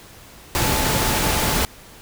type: tone in noise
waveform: sine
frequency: 870 Hz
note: A5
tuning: 20 cents flat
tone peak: -29 dBFS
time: 0.55-1.65 s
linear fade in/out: 0 ms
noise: pink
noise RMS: -20 dBFS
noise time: 0.55-1.65 s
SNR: -12 dB
effects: pink hiss -44 dBFS RMS until 2.01 s